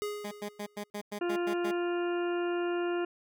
square tone with exponential decay, 415.3 Hz, G#4, in tune, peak -31 dBFS, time 0.02-0.9 s, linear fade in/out 0 ms, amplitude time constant 190 ms
15% pulse tone bursts, 206.4 Hz, G#3, 10 cents flat, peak -29 dBFS, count 9, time 0.24-1.715 s, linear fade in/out 10 ms, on 75 ms, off 100 ms
harmonic tone, 349.2 Hz, F4, in tune, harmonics 1 / 2 / 3 / 4 / 5 / 7 / 8, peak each -29 / -39 / -44 / -41 / -47 / -50 / -47 dBFS, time 1.21-3.05 s, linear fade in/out 5 ms
effects none

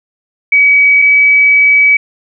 sine tone pair in turn, 2272 / 2281 Hz, C#7 / C#7, +42 / +49 cents, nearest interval unison, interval 7 cents, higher second, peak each -4 dBFS, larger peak neither, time 0.52-1.02 / 1.02-1.97 s, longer second, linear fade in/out 5 ms, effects none

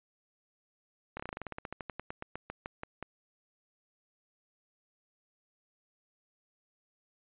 slowing click train, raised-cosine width 0.5 ms, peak -23 dBFS, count 23, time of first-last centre 1.17-3.026 s, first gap 26 ms, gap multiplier 1.1, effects resampled to 8000 Hz

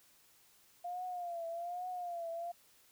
sine tone with vibrato, 698.5 Hz, F5, in tune, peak -38 dBFS, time 0.84-2.52 s, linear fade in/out 10 ms, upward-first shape triangle, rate 1.2 Hz, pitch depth 93 cents each way, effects white hiss -66 dBFS RMS until 2.91 s

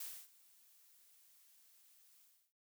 blue noise with ADSR envelope, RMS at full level -45 dBFS, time 0-2.53 s, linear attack 4 ms, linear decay 270 ms, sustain -22 dB, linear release 320 ms, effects none

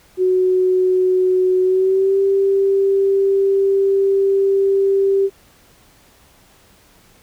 sine tone with pitch glide, 369.7 to 391.7 Hz, F#4 to G4, -1 to -1 cents, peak -12 dBFS, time 0.17-5.3 s, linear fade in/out 50 ms, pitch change +100 cents, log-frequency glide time 1.62-2.19 s, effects pink hiss -51 dBFS RMS until 7.22 s

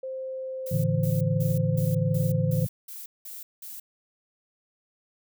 sine tone with pitch glide, 524 to 516.5 Hz, C5 to C5, +2 to -22 cents, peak -31 dBFS, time 0.03-2.65 s, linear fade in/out 5 ms, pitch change -24 cents, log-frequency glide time 0.19-1.99 s
violet noise bursts, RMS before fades -40 dBFS, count 9, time 0.66-3.8 s, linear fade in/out 5 ms, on 180 ms, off 190 ms
sine chord, A suspended fourth, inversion none, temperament equal with one note detuned, 110 / 143.48 / 164.81 Hz, A2 / D3 / E3, 0 / -40 / 0 cents, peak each -27 / -26 / -26 dBFS, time 0.71-2.67 s, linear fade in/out 10 ms
effects none

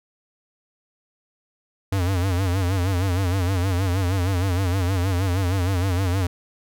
square tone with vibrato, 92.5 Hz, F#2, in tune, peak -20 dBFS, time 1.92-6.27 s, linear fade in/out 5 ms, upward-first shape sine, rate 6.4 Hz, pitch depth 110 cents each way, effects none

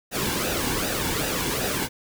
pink noise with flanger, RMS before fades -26 dBFS, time 0.11-1.89 s, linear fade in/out 50 ms, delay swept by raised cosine 0.91 to 1.62 ms, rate 2.6 Hz, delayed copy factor -0.6, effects none

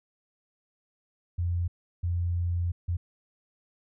sine tone bursts at uneven times, 87 Hz, F2, 6 cents flat, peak -25 dBFS, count 3, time 1.38-1.68 / 2.03-2.72 / 2.88-2.97 s, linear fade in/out 10 ms, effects none

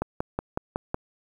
click train, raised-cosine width 1 ms, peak -12 dBFS, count 6, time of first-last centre 0.02-0.944 s, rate 5.41 Hz, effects 8-bit

